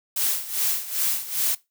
blue noise with tremolo, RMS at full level -22 dBFS, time 0.16-1.55 s, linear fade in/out 5 ms, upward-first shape sine, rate 2.5 Hz, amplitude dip 80%, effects noise-tail reverb RT60 0.2 s tail -19 dB re dry

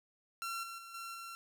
sawtooth tone with level steps, 1361 Hz, F6, 45 cents flat, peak -34 / -40 / -45 / -39 / -41 dBFS, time 0.42-1.35 s, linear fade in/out 0 ms, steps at 0.63 / 0.78 / 0.94 / 1.14 s, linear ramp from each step 5 ms, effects none

